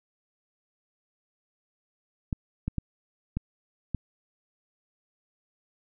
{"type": "clicks", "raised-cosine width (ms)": 5, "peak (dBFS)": -16, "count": 5, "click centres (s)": [2.328, 2.68, 2.783, 3.37, 3.947], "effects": []}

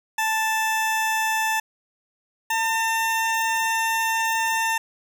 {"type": "tone pair in turn", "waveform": "20% pulse", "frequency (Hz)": [880, 901.1], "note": ["A5", "A5"], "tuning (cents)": [0, 41], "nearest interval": "unison", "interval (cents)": 41, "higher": "second", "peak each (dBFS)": -16, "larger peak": "neither", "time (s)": [[0.18, 1.6], [2.5, 4.78]], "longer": "second", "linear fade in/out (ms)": 5, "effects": []}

